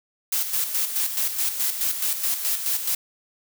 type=noise with tremolo; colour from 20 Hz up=blue; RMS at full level=-23 dBFS; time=0.32-2.95 s; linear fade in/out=5 ms; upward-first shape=square; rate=4.7 Hz; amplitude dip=55%; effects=none